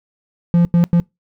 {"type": "tone bursts at uneven times", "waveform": "triangle", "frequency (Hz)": 172.3, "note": "F3", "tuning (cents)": -23, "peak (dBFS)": -7, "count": 3, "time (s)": [[0.54, 0.65], [0.74, 0.84], [0.93, 1]], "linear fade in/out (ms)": 0, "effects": ["noise-tail reverb RT60 0.2 s tail -25 dB re dry"]}